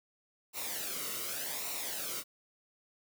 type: noise with flanger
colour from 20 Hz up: white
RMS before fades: -38 dBFS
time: 0.53-2.24 s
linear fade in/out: 50 ms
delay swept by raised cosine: 0.61 to 1.22 ms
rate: 0.86 Hz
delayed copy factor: -0.65
effects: none